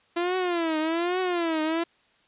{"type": "tone with vibrato", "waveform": "sawtooth", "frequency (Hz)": 339.6, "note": "F4", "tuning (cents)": -48, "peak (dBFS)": -20, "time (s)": [0.16, 1.84], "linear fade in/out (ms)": 10, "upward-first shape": "triangle", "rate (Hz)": 1.2, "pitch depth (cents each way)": 170, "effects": ["white hiss -63 dBFS RMS until 2.27 s", "resampled to 8000 Hz"]}